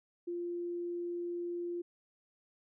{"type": "tone", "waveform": "sine", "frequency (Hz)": 347.7, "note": "F4", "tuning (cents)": -8, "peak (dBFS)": -35, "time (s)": [0.27, 1.82], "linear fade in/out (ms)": 10, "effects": []}